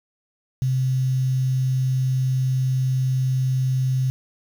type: tone with quantisation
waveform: sine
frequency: 130 Hz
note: C3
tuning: 11 cents flat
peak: -18 dBFS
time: 0.62-4.1 s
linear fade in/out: 0 ms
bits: 7
effects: none